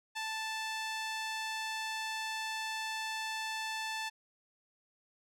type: tone with band-pass filter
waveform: sawtooth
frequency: 880 Hz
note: A5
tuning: in tune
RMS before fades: -38 dBFS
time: 0.15-4.1 s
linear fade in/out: 20 ms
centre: 3200 Hz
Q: 0.59
effects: none